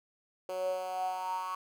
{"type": "tone with high-pass filter sweep", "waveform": "10% pulse", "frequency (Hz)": 185, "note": "F#3", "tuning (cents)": 0, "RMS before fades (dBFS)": -35, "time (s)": [0.49, 1.55], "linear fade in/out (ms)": 2, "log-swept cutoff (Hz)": [480, 1100], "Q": 9.8, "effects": []}